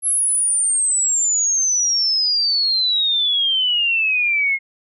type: exponential sweep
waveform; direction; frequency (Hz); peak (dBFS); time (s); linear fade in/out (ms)
sine; down; 11175 to 2139; -15; 0.02-4.59; 50
effects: none